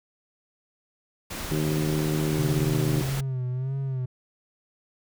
pink noise, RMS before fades -34 dBFS, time 1.3-3.21 s, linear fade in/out 10 ms
harmonic tone, 76.7 Hz, D#2, 24 cents flat, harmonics 2 / 3 / 4 / 5 / 6 / 7, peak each -25 / -35 / -30 / -31 / -43 / -41 dBFS, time 1.51-3.02 s, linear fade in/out 5 ms
triangle tone with vibrato, 130.81 Hz, C3, in tune, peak -24 dBFS, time 2.38-4.06 s, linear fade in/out 10 ms, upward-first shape sine, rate 1.6 Hz, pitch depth 76 cents each way
effects none

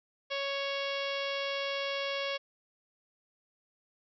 harmonic tone, 555 Hz, C#5, 2 cents sharp, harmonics 1 / 2 / 3 / 4 / 5 / 6 / 7 / 8 / 9 / 10, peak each -35 / -41 / -43 / -40 / -41 / -40 / -48 / -47 / -49 / -49 dBFS, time 0.3-2.38 s, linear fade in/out 20 ms, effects none

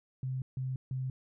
sine tone bursts, 130.2 Hz, C3, 8 cents flat, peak -32 dBFS, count 3, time 0.23-1.1 s, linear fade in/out 2 ms, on 190 ms, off 150 ms, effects none

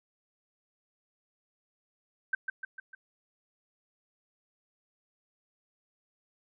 sine tone with echo, 1550 Hz, G6, 20 cents flat, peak -24 dBFS, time 2.33-2.35 s, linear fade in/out 5 ms, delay 150 ms, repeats 4, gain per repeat -5 dB, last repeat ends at 2.95 s, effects none

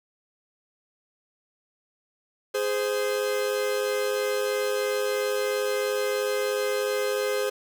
45% pulse tone pair together, 415.3 / 518.3 Hz, G#4 / C5, 0 / -16 cents, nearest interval major third, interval 384 cents, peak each -27 dBFS, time 2.54-7.5 s, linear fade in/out 10 ms, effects 10-bit

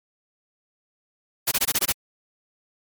white noise bursts, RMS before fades -21 dBFS, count 7, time 1.47-1.925 s, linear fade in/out 10 ms, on 47 ms, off 21 ms, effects MP3 96 kbps

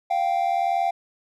triangle tone pair together, 698.5 / 779.3 Hz, F5 / G5, 0 / -10 cents, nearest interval major second, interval 190 cents, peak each -21 / -21 dBFS, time 0.1-0.91 s, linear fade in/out 10 ms, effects none

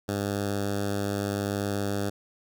10% pulse tone with notch filter, 100.8 Hz, G2, 49 cents sharp, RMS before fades -29 dBFS, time 0.08-2.1 s, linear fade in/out 10 ms, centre 2300 Hz, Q 1.6, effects none

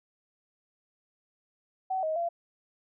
sine tone with pitch steps, 756 / 630 / 683 Hz, F#5 / D#5 / F5, +37 / +21 / -39 cents, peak -27 dBFS, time 1.9-2.29 s, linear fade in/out 10 ms, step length 130 ms, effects none

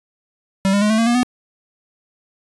square tone with pitch steps, 193.6 / 201.8 / 210.4 / 219.3 / 228.6 / 238.3 / 248.5 Hz, G3 / G#3 / G#3 / A3 / A#3 / A#3 / B3, -21 / -49 / +23 / -6 / -34 / +38 / +11 cents, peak -14 dBFS, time 0.65-1.231 s, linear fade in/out 0 ms, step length 83 ms, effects resampled to 24000 Hz

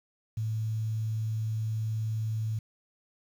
sine tone with quantisation, 110.1 Hz, A2, 2 cents sharp, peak -28 dBFS, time 0.37-2.59 s, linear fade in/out 5 ms, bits 9, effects none

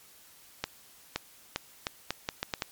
accelerating click train, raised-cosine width 0.2 ms, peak -12 dBFS, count 9, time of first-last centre 0.64-2.621 s, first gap 520 ms, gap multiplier 0.77, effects white hiss -56 dBFS RMS until 2.71 s + MP3 96 kbps

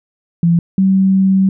sine tone pair in turn, 169.5 / 191.55 Hz, E3 / G3, +49 / -40 cents, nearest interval major second, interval 211 cents, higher second, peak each -8 dBFS, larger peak neither, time 0.43-0.59 / 0.78-1.49 s, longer second, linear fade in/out 2 ms, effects none

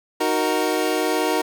25% pulse chord, D# minor, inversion none, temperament equal, 311.1 / 370 / 466.2 Hz, D#4 / F#4 / A#4, 0 / 0 / 0 cents, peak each -20 dBFS, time 0.2-1.42 s, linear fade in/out 10 ms, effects none

